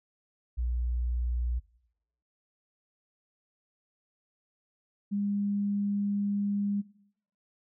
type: tone pair in turn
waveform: sine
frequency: 60.2 / 202.5 Hz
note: B1 / G#3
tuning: -44 / -43 cents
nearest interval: octave + major sixth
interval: 2101 cents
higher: second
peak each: -27 dBFS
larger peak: neither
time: 0.57-1.6 / 5.11-6.82 s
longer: second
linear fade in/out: 20 ms
effects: noise-tail reverb RT60 0.8 s tail -21 dB re dry